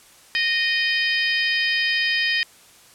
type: harmonic tone with a mistuned harmonic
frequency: 618 Hz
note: D#5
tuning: 12 cents flat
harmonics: 3 / 4 / 5 / 6 / 7 / 8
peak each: -22 / -25 / -26 / -33 / -35 / -27 dBFS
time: 0.35-2.43 s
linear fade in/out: 0 ms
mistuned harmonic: 6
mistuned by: +24 cents
effects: white hiss -50 dBFS RMS until 2.94 s + low-pass 11000 Hz 12 dB/octave